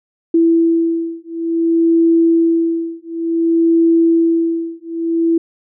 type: beating tone pair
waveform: sine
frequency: 331.5 / 332.06 Hz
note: E4 / E4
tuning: +10 / +13 cents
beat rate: 0.56 Hz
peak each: -14 dBFS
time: 0.34-5.38 s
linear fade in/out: 5 ms
effects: none

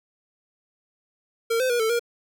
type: tone with pitch steps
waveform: square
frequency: 458.9 / 514 / 480.1 / 442.8 / 472.7 Hz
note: A#4 / C5 / B4 / A4 / A#4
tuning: -27 / -31 / -49 / +11 / +24 cents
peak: -21 dBFS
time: 1.5-1.995 s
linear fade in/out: 10 ms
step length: 99 ms
effects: none

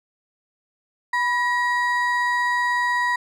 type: ring-modulated tone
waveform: triangle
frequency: 1443 Hz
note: F#6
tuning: 44 cents flat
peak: -14 dBFS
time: 1.13-3.16 s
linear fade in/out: 5 ms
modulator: 458 Hz
effects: none

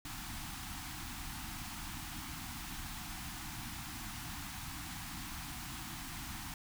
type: band-stop noise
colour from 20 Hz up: pink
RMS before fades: -44 dBFS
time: 0.05-6.54 s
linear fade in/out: 2 ms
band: 330 to 710 Hz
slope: 96 dB/octave
effects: none

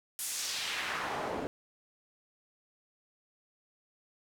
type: noise with band-pass filter sweep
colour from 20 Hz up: pink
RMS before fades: -36 dBFS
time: 0.19-1.47 s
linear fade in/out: 0 ms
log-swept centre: 11000 to 390 Hz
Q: 1.2
effects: none

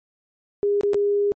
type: tone with dropouts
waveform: sine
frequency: 407.2 Hz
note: G#4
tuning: 34 cents flat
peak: -17 dBFS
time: 0.63-1.32 s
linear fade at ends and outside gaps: 0 ms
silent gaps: 0.81-0.834 / 0.934-0.944 s
effects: MP3 32 kbps

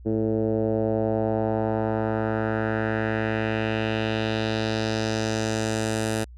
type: tone with low-pass filter sweep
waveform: 10% pulse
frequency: 110 Hz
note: A2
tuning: in tune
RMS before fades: -25 dBFS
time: 0.05-6.25 s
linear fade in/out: 20 ms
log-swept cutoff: 380 to 10000 Hz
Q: 1.9
effects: added 60 Hz sine -41 dBFS peak until 6.37 s

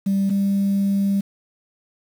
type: tone pair in turn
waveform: sine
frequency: 196 / 197.93 Hz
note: G3 / G3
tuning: 0 / +17 cents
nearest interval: unison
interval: 17 cents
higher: second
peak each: -15 dBFS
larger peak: neither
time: 0.06-0.3 / 0.3-1.21 s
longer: second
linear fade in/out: 10 ms
effects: tanh soft clip ceiling -14 dBFS + 7-bit

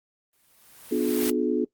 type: noise with exponential growth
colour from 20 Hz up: white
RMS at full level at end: -28 dBFS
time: 0.33-1.3 s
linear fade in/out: 1 ms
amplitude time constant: 210 ms
type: chord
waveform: sine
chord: B diminished seventh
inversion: none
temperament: just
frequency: 246.9 / 296.3 / 355.6 / 426.7 Hz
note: B3 / D4 / F4 / Ab4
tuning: 0 / +15 / +31 / +47 cents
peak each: -27 dBFS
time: 0.91-1.65 s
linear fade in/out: 10 ms
effects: noise-tail reverb RT60 0.1 s tail -21 dB re dry + Opus 24 kbps

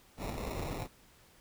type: noise with sample-and-hold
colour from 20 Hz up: pink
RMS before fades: -38 dBFS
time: 0.17-0.88 s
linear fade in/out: 50 ms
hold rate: 1575 Hz
effects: pink hiss -62 dBFS RMS until 1.4 s

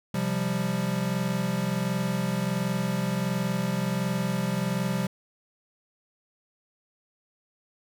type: chord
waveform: square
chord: C suspended fourth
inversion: none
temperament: equal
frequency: 130.81 / 174.61 / 196 Hz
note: C3 / F3 / G3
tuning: 0 / 0 / 0 cents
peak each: -32 / -30 / -30 dBFS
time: 0.14-5.07 s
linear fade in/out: 5 ms
effects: none

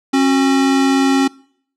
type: tone pair together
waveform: square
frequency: 271 / 367.4 Hz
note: C#4 / F#4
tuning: -39 / -12 cents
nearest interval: perfect fourth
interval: 527 cents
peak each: -12 / -22 dBFS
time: 0.13-1.28 s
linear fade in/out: 10 ms
effects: noise-tail reverb RT60 0.6 s tail -24 dB re dry + low-pass 8000 Hz 12 dB/octave

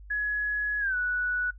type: tone with pitch glide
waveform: sine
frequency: 1685 to 1475.4 Hz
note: G#6 to F#6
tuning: +25 to -5 cents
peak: -25 dBFS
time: 0.1-1.51 s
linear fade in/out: 10 ms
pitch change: -230 cents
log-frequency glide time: 0.8-0.96 s
effects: noise-tail reverb RT60 0.1 s tail -18 dB re dry + added 50 Hz sine -44 dBFS peak until 1.58 s

